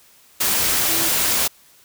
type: tone in noise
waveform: sine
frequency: 329.6 Hz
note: E4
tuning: in tune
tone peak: -30 dBFS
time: 0.88-1.09 s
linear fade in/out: 10 ms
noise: white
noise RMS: -19 dBFS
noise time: 0.4-1.48 s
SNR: -14 dB
effects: white hiss -52 dBFS RMS until 1.84 s